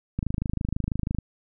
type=click train; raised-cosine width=5 ms; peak=-14 dBFS; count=27; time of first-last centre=0.19-1.186 s; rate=26.1 Hz; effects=none